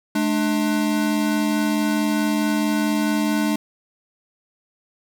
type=tone pair together; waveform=square; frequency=213.2 / 297.8 Hz; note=G#3 / D4; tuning=+46 / +24 cents; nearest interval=tritone; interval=578 cents; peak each=-22 dBFS; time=0.15-3.56 s; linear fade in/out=5 ms; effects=none